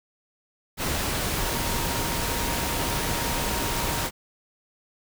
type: tone in noise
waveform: sine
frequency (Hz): 936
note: A#5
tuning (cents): +7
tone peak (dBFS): -35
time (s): 1.36-4.1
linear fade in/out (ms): 50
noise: pink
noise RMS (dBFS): -27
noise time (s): 0.77-4.11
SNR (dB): -11
effects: none